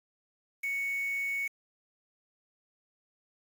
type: tone with quantisation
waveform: sine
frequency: 2221 Hz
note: C#7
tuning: 3 cents sharp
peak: -30 dBFS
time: 0.63-1.48 s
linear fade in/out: 10 ms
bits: 7
effects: AAC 64 kbps